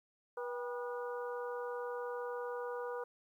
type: harmonic tone with a mistuned harmonic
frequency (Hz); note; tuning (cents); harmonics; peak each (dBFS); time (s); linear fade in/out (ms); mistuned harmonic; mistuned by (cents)
243.1; B3; -27; 2 / 3 / 4 / 5 / 6; -39 / -51 / -46 / -49 / -50; 0.37-3.04; 5; 3; +140
effects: 12-bit